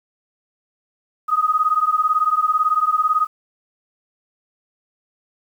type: beating tone pair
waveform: sine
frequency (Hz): 1242 / 1260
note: D#6 / D#6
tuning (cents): -3 / +21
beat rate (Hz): 18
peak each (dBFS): -18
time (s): 1.28-3.27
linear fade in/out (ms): 20
effects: 8-bit